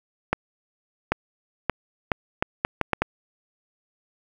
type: accelerating click train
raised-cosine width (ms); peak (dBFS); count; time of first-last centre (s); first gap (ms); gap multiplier
0.5; -5; 9; 0.33-3.02; 790; 0.73
effects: 7-bit